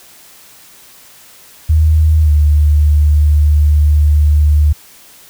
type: tone with pitch glide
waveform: sine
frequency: 78.2 to 74.63 Hz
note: D#2 to D2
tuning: +9 to +28 cents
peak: -6 dBFS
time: 1.69-4.73 s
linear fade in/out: 10 ms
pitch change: -81 cents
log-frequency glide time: 2.22-2.31 s
effects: white hiss -41 dBFS RMS until 5.29 s